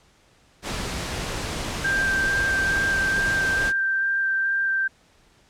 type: noise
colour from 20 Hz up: pink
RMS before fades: -29 dBFS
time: 0.62-3.73 s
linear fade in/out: 50 ms
type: tone with vibrato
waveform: sine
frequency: 1576 Hz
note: G6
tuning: 9 cents sharp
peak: -20 dBFS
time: 1.84-4.88 s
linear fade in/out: 10 ms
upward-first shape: square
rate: 2.3 Hz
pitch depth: 8 cents each way
effects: pink hiss -58 dBFS RMS until 5.49 s + low-pass 8000 Hz 12 dB/octave